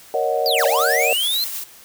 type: chord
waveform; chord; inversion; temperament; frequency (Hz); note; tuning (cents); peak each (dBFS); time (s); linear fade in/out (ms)
sine; D# minor seventh; second; equal; 466.2 / 554.4 / 622.3 / 740; A#4 / C#5 / D#5 / F#5; 0 / 0 / 0 / 0; -23; 0.14-1.13; 2
type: linear two-way sweep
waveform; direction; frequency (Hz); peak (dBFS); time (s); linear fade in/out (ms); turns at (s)
square; down then up; 4928 to 516 to 4214; -19; 0.46-1.44; 0; 0.66
type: noise with tremolo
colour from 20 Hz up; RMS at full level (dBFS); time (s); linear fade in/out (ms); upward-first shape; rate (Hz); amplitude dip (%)
blue; -27; 0.58-1.64; 5; sine; 9.4; 30
effects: white hiss -45 dBFS RMS until 1.84 s